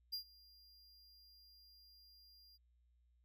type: tone with ADSR envelope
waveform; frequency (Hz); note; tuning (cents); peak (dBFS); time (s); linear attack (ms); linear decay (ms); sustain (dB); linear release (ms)
square; 4800; D8; +37; -39; 0.12-2.58; 17; 97; -24; 27
effects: added 60 Hz sine -70 dBFS peak until 3.24 s